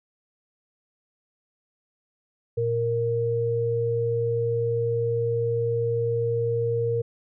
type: tone pair together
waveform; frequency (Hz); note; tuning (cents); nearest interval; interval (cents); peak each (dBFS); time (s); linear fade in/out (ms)
sine; 115.95 / 466.2; A#2 / A#4; -9 / 0; 2 octaves; 2409; -27 / -23; 2.57-7.02; 10
effects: none